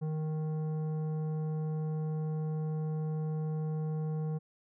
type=tone with tanh clipping; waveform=sine; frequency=155.56 Hz; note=D#3; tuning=in tune; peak=-33 dBFS; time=0.01-4.39 s; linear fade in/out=20 ms; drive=11 dB; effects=none